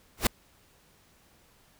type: noise with exponential growth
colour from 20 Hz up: pink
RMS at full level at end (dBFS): -17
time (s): 0.17-0.27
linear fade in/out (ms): 5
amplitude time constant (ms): 20
effects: pink hiss -62 dBFS RMS until 1.79 s